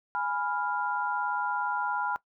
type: chord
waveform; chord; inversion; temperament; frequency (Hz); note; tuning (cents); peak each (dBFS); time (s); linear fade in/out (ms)
sine; F diminished; first; equal; 830.6 / 987.8 / 1396.9; Ab5 / Cb6 / F6; 0 / 0 / 0; -32; 0.15-2.16; 0
effects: noise-tail reverb RT60 0.1 s tail -19 dB re dry